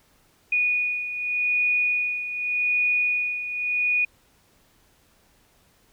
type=beating tone pair; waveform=sine; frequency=2463 / 2463.85 Hz; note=D#7 / D#7; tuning=-18 / -18 cents; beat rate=0.85 Hz; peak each=-22 / -28 dBFS; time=0.52-4.05 s; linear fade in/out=5 ms; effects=pink hiss -61 dBFS RMS until 5.92 s